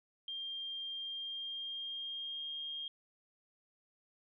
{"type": "tone with pitch glide", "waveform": "sine", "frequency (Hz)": [3195, 3225], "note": ["G7", "G7"], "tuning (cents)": [32, 48], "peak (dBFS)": -39, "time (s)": [0.28, 2.88], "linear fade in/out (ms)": 2, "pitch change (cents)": 16, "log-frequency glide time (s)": [0.93, 2.4], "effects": []}